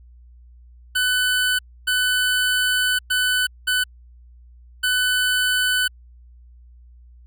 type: tone bursts at uneven times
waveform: 25% pulse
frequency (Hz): 1500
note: F#6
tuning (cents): +23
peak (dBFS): -14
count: 5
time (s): 0.95-1.59 / 1.87-2.99 / 3.1-3.47 / 3.67-3.84 / 4.83-5.88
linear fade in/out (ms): 10
effects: added 60 Hz sine -44 dBFS peak until 7.26 s